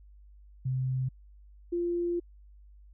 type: tone pair in turn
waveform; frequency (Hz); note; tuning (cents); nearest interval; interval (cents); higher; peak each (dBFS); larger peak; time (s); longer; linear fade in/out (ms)
sine; 129.8 / 346.5; C3 / F4; -13 / -14; octave + perfect fourth; 1699; second; -27; neither; 0.65-1.09 / 1.72-2.2; second; 10
effects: added 50 Hz sine -51 dBFS peak until 2.93 s